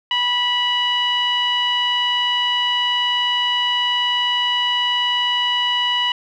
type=tone with low-pass filter; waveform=sawtooth; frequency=979 Hz; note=B5; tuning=15 cents flat; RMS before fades=-19 dBFS; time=0.11-6.12 s; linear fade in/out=2 ms; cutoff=2900 Hz; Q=6.1; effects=none